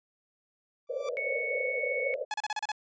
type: tone with exponential growth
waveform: sawtooth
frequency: 1169 Hz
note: D6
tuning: 8 cents flat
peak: -32 dBFS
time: 0.87-1.09 s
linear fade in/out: 2 ms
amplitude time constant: 46 ms
type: band-pass noise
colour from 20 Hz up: pink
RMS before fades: -34 dBFS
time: 0.89-2.25 s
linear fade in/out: 10 ms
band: 480 to 590 Hz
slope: 96 dB/octave
type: tone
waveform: sine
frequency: 2217 Hz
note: C#7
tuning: in tune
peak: -31 dBFS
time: 1.17-2.14 s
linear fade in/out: 0 ms
type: tone bursts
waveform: sawtooth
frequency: 849 Hz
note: G#5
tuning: 38 cents sharp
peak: -26 dBFS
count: 7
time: 2.31-2.718 s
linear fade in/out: 2 ms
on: 30 ms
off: 33 ms
effects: resampled to 16000 Hz